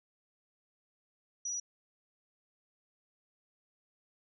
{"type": "tone", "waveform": "sine", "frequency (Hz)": 5840, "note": "F#8", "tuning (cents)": -24, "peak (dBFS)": -34, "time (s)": [1.45, 1.6], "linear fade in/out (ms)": 5, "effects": []}